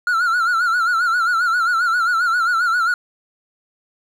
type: tone with vibrato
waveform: triangle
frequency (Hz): 1396.9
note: F6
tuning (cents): 0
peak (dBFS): -13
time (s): 0.07-2.94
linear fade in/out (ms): 2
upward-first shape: sine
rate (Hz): 7.5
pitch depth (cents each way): 97
effects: none